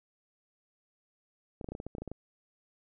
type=clicks; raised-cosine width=2 ms; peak=-26 dBFS; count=12; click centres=1.612 / 1.644 / 1.688 / 1.72 / 1.751 / 1.801 / 1.866 / 1.951 / 1.983 / 2.02 / 2.077 / 2.116 s; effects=none